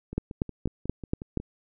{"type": "two click trains", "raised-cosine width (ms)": 3, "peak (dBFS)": [-24, -12], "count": [8, 6], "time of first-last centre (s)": [[0.13, 1.4], [0.18, 1.373]], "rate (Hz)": [5.51, 4.19], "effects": []}